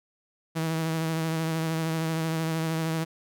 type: tone with vibrato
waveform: sawtooth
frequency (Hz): 161.5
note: E3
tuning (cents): -35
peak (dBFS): -22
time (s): 0.55-3.05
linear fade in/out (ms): 20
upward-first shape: triangle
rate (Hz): 13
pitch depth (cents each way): 30
effects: none